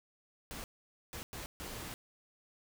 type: noise bursts at uneven times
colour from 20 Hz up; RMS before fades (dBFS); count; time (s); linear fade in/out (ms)
pink; -44; 4; 0.51-0.64 / 1.13-1.23 / 1.33-1.46 / 1.6-1.94; 0
effects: none